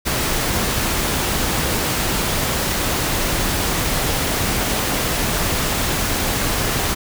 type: noise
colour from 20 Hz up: pink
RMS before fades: -20 dBFS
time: 0.05-6.95 s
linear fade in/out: 20 ms
effects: none